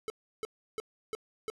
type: tone bursts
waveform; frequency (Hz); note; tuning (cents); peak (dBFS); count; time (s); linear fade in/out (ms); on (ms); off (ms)
square; 436.2; A4; -15; -34; 5; 0.08-1.5; 0; 20; 330
effects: low-pass 11000 Hz 12 dB/octave